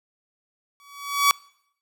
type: tone with exponential growth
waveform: sawtooth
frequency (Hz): 1136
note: C#6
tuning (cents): +42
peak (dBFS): -9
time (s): 0.8-1.31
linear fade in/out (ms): 0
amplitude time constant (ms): 110
effects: noise-tail reverb RT60 0.7 s tail -24 dB re dry